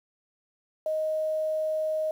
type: tone with quantisation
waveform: sine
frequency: 625 Hz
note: D#5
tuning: 8 cents sharp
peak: -25 dBFS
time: 0.86-2.11 s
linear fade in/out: 2 ms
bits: 9
effects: none